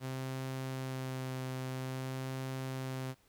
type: tone with vibrato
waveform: sawtooth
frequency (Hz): 130.81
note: C3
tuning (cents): 0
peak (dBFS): -33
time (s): 0-3.15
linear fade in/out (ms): 50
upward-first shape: sine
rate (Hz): 0.5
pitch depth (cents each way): 13
effects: pink hiss -69 dBFS RMS until 3.28 s